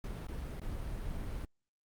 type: noise with dropouts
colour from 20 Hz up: brown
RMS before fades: -39 dBFS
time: 0.04-1.45 s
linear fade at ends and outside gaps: 2 ms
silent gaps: 0.269-0.284 / 0.598-0.616 s
effects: Opus 48 kbps